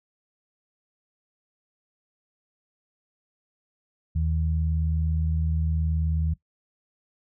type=tone pair together; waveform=sine; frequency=79.25 / 158.5 Hz; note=D#2 / D#3; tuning=+32 / +32 cents; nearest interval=octave; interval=1200 cents; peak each=-23 / -29 dBFS; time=4.15-6.34 s; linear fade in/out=10 ms; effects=noise-tail reverb RT60 0.1 s tail -17 dB re dry